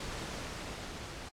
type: noise with level ramp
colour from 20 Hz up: pink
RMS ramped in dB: -39 to -45 dBFS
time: 0-1.29 s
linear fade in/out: 5 ms
effects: low-pass 7000 Hz 12 dB/octave + AAC 64 kbps